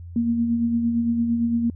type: tone with tremolo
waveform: sine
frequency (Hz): 233.5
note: A#3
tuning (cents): +3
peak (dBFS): -17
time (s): 0.16-1.7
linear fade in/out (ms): 2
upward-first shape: sine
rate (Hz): 8.8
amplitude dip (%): 40
effects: added 86 Hz sine -35 dBFS peak until 1.75 s